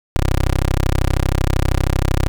15% pulse tone, 32.81 Hz, C1, 6 cents sharp, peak -8 dBFS, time 0.16-2.28 s, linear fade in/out 0 ms, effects none

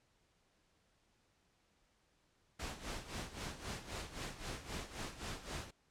pink noise with tremolo, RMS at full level -42 dBFS, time 2.59-5.71 s, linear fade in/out 10 ms, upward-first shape sine, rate 3.8 Hz, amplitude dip 75%, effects pink hiss -75 dBFS RMS until 5.9 s + low-pass 8000 Hz 12 dB/octave

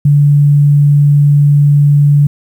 sine tone, 144.7 Hz, D3, 25 cents flat, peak -4 dBFS, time 0.05-2.27 s, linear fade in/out 5 ms, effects 7-bit

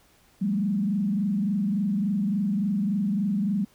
sine tone with frequency modulation, 200.7 Hz, G3, 41 cents sharp, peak -22 dBFS, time 0.41-3.65 s, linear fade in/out 10 ms, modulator 23.5 Hz, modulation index 0.92, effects pink hiss -60 dBFS RMS until 3.74 s

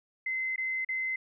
sine tone with dropouts, 2058 Hz, C7, 29 cents flat, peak -29 dBFS, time 0.26-1.16 s, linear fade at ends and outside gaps 5 ms, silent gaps 0.561-0.579 / 0.848-0.888 s, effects none

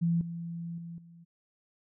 sine tone with level steps, 168.9 Hz, E3, 42 cents sharp, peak -24 / -35 / -39 / -50 dBFS, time 0.01-1.25 s, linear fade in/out 20 ms, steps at 0.21 / 0.78 / 0.98 s, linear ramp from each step 2 ms, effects none

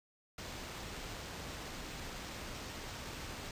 pink noise with sample-and-hold, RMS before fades -45 dBFS, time 0.38-3.51 s, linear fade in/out 2 ms, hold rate 11025 Hz, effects resampled to 32000 Hz

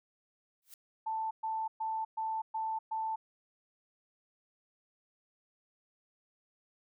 blue noise with exponential growth, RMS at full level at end -47 dBFS, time 0.62-0.74 s, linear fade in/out 2 ms, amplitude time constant 26 ms
sine tone bursts, 884 Hz, A5, 8 cents sharp, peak -32 dBFS, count 6, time 1.06-3.16 s, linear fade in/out 10 ms, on 250 ms, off 120 ms
effects none

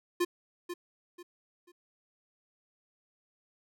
square tone with echo, 351.1 Hz, F4, 9 cents sharp, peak -26 dBFS, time 0.2-0.25 s, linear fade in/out 10 ms, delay 490 ms, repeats 3, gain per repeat -10 dB, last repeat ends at 1.72 s, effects none

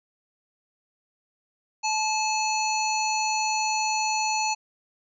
harmonic tone, 865 Hz, A5, 30 cents flat, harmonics 1 / 3 / 5 / 7 / 8, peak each -25 / -30 / -32 / -33 / -34 dBFS, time 1.83-4.55 s, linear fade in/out 20 ms, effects none

